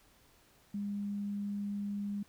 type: tone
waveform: sine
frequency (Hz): 203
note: G#3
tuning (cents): -39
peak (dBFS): -34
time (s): 0.74-2.23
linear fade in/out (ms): 5
effects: pink hiss -65 dBFS RMS until 2.28 s